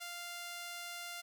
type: tone with high-pass filter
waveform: sawtooth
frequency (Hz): 697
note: F5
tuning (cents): -4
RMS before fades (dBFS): -45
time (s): 0-1.22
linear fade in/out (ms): 20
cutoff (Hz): 1400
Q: 0.59
effects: none